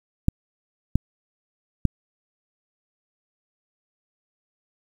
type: clicks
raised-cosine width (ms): 5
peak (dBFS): -5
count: 3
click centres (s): 0.284 / 0.956 / 1.853
effects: 7-bit